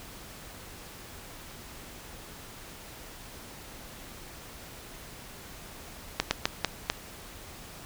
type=slowing click train; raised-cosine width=0.2 ms; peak=-6 dBFS; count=5; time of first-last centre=6.2-6.9 s; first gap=110 ms; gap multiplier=1.32; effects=pink hiss -46 dBFS RMS until 7.85 s